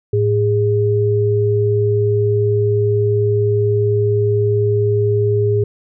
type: tone pair together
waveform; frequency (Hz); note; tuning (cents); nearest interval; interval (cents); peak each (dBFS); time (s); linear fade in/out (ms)
sine; 108.59 / 410; A2 / G#4; -22 / -22; octave + major seventh; 2300; -15; 0.13-5.64; 5
effects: none